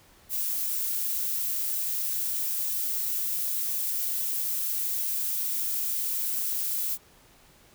violet noise, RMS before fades -29 dBFS, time 0.29-6.98 s, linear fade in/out 50 ms, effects pink hiss -57 dBFS RMS until 7.74 s

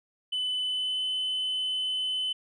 sine tone with pitch glide, 3008 to 3029 Hz, F#7 to F#7, +28 to +40 cents, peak -25 dBFS, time 0.32-2.33 s, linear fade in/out 10 ms, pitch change +12 cents, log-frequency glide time 0.62-1.03 s, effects tanh soft clip ceiling -25 dBFS

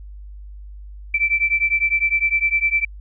sine beating tone pair, 2326 / 2335.9 Hz, D7 / D7, -17 / -10 cents, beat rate 9.9 Hz, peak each -19 dBFS, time 1.14-2.85 s, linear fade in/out 5 ms, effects added 50 Hz sine -34 dBFS peak until 3 s

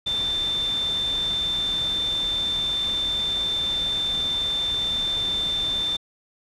sine tone in noise, 3561 Hz, A7, 20 cents sharp, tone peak -22 dBFS, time 0.06-5.97 s, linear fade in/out 10 ms, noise pink, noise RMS -36 dBFS, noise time 0.06-5.97 s, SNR +11 dB, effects low-pass 8000 Hz 12 dB/octave

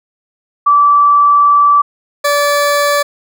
sine / 20% pulse tone pair in turn, 1159 / 578 Hz, D6 / D5, -23 / -28 cents, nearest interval octave, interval 1205 cents, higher first, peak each -5 dBFS, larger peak neither, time 0.66-1.82 / 2.24-3.03 s, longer first, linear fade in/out 10 ms, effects none

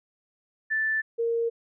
sine tone pair in turn, 1760 / 463.5 Hz, A6 / A#4, 0 / -10 cents, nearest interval octave + major seventh, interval 2310 cents, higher first, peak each -23 dBFS, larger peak neither, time 0.7-1.02 / 1.18-1.5 s, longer neither, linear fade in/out 20 ms, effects none

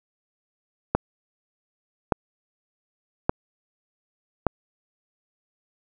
click train, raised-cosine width 1 ms, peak -4 dBFS, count 4, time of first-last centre 0.95-4.467 s, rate 0.853 Hz, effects none

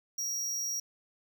square tone, 5680 Hz, F8, 28 cents sharp, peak -32 dBFS, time 0.18-0.8 s, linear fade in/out 5 ms, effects 12-bit

